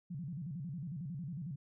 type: tone with vibrato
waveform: sine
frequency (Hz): 155.56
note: D#3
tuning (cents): 0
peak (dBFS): -39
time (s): 0.1-1.56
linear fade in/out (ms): 10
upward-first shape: square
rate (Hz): 11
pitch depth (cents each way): 220
effects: none